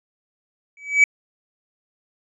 triangle tone with exponential growth, 2285 Hz, D7, 48 cents flat, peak -5 dBFS, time 0.77-1.04 s, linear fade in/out 2 ms, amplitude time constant 57 ms, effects resampled to 22050 Hz

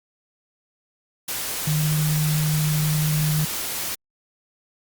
sine tone in noise, 153.1 Hz, D#3, 28 cents flat, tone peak -19 dBFS, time 1.67-3.45 s, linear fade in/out 5 ms, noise white, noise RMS -28 dBFS, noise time 1.28-3.95 s, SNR +6 dB, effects Opus 48 kbps

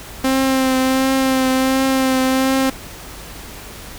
sawtooth tone with vibrato, 263.2 Hz, C4, 10 cents sharp, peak -10 dBFS, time 0.24-2.7 s, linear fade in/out 5 ms, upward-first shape triangle, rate 1.4 Hz, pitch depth 24 cents each way, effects added 50 Hz sine -40 dBFS peak until 3.98 s + pink hiss -35 dBFS RMS until 3.98 s

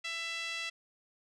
5% pulse tone with band-pass filter, 666 Hz, E5, 18 cents sharp, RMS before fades -38 dBFS, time 0.04-0.7 s, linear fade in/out 10 ms, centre 2500 Hz, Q 1.9, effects none

